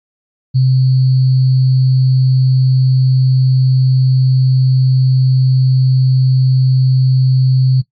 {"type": "tone with sample-and-hold", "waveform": "sine", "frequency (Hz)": 130, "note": "C3", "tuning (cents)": -11, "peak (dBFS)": -7, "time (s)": [0.54, 7.82], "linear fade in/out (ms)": 20, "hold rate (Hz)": 4410, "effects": ["noise-tail reverb RT60 0.1 s tail -17 dB re dry", "MP3 32 kbps"]}